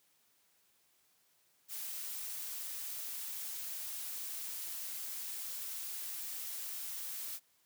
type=noise; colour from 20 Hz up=blue; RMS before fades=-42 dBFS; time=1.68-7.4 s; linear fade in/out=50 ms; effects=white hiss -72 dBFS RMS until 7.65 s + high-pass 80 Hz 12 dB/octave